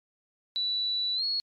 sine tone with pitch glide, 3951 to 4334 Hz, B7 to C#8, 0 to -40 cents, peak -26 dBFS, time 0.56-1.4 s, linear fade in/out 0 ms, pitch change +160 cents, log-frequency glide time 1.15-1.24 s, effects MP3 96 kbps

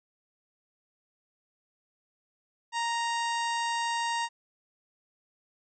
harmonic tone with a mistuned harmonic, 932.3 Hz, A#5, in tune, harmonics 1 / 2 / 3 / 4 / 5 / 6 / 7 / 8 / 9, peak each -29 / -35 / -39 / -41 / -43 / -45 / -46 / -47 / -48 dBFS, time 2.72-4.29 s, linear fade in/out 50 ms, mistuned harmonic 8, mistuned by +31 cents, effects none

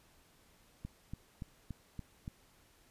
click train, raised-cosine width 5 ms, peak -29 dBFS, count 6, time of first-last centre 0.85-2.279 s, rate 3.5 Hz, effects pink hiss -66 dBFS RMS until 2.9 s + resampled to 32000 Hz

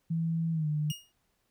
sine tone with pitch glide, 164.4 to 150.76 Hz, E3 to D3, -4 to +46 cents, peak -27 dBFS, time 0.1-0.92 s, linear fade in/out 10 ms, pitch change -150 cents, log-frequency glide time 0.52-0.68 s
sawtooth tone with exponential decay, 2857 Hz, F7, 39 cents sharp, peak -30 dBFS, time 0.9-1.12 s, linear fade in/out 1 ms, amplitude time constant 47 ms
effects pink hiss -75 dBFS RMS until 1.5 s

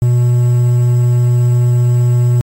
triangle tone with quantisation, 121.8 Hz, B2, 24 cents flat, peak -6 dBFS, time 0.02-2.41 s, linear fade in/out 0 ms, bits 6, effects AAC 48 kbps

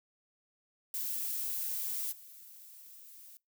violet noise with level steps, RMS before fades -36 / -53 dBFS, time 0.94-3.37 s, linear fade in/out 0 ms, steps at 2.11 s, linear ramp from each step 20 ms, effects noise-tail reverb RT60 0.2 s tail -23 dB re dry

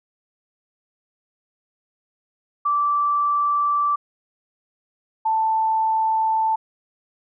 sine tone pair in turn, 1165 / 883.9 Hz, D6 / A5, -14 / +8 cents, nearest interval perfect fourth, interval 478 cents, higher first, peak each -17 dBFS, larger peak neither, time 2.65-3.96 / 5.25-6.56 s, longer neither, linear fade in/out 10 ms, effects none

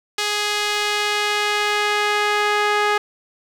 sawtooth tone with band-pass filter sweep, 416.4 Hz, G#4, 5 cents sharp, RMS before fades -20 dBFS, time 0.18-2.98 s, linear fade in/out 5 ms, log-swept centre 4000 to 1500 Hz, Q 0.81, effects 8-bit

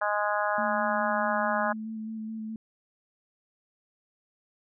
harmonic tone, 207.7 Hz, G#3, in tune, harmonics 3 / 4 / 5 / 6 / 7 / 8, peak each -30 / -31 / -32 / -33 / -33 / -34 dBFS, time 0.01-1.73 s, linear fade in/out 10 ms
sine tone with vibrato, 220 Hz, A3, in tune, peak -33 dBFS, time 0.58-2.56 s, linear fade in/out 2 ms, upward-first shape square, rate 4.7 Hz, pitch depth 15 cents each way
effects none

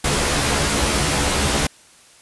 pink noise with comb filter, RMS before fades -19 dBFS, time 0.04-1.67 s, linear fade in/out 5 ms, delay 14 ms, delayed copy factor +0.95, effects white hiss -49 dBFS RMS until 2.21 s + resampled to 24000 Hz

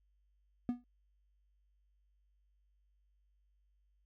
triangle tone with exponential decay, 243.9 Hz, B3, 21 cents flat, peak -26 dBFS, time 0.69-0.84 s, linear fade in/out 0 ms, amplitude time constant 31 ms, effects added 50 Hz sine -70 dBFS peak until 4.05 s

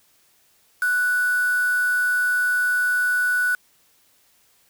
sine tone with quantisation, 1480 Hz, F#6, in tune, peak -18 dBFS, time 0.82-3.55 s, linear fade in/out 2 ms, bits 5, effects white hiss -60 dBFS RMS until 4.69 s

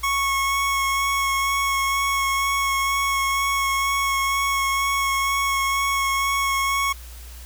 25% pulse tone with vibrato, 1100 Hz, C#6, 14 cents flat, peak -16 dBFS, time 0.03-6.93 s, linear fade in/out 10 ms, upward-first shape sine, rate 2.1 Hz, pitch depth 11 cents each way, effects added 60 Hz sine -37 dBFS peak until 7.45 s + white hiss -45 dBFS RMS until 7.45 s

